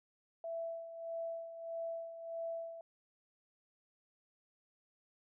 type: tone with tremolo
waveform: sine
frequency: 664 Hz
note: E5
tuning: 12 cents sharp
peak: -37 dBFS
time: 0.44-2.81 s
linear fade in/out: 2 ms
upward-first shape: sine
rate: 1.6 Hz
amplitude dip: 65%
effects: none